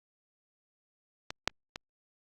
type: clicks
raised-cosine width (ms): 0.2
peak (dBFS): -19 / -7 / -20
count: 3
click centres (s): 1.305 / 1.476 / 1.759
effects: Opus 48 kbps